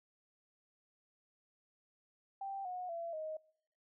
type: tone with pitch steps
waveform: sine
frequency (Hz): 784 / 727.3 / 674.7 / 625.9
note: G5 / F#5 / E5 / D#5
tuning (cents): 0 / -30 / +40 / +10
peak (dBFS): -39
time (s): 2.41-3.37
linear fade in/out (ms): 5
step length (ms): 240
effects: noise-tail reverb RT60 0.7 s tail -25 dB re dry